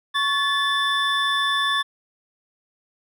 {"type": "tone cluster", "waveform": "triangle", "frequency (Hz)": [1110, 1736, 3515], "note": ["C#6", "A6", "A7"], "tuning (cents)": [2, -24, -2], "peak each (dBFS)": -22, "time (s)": [0.14, 1.83], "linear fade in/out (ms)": 20, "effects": []}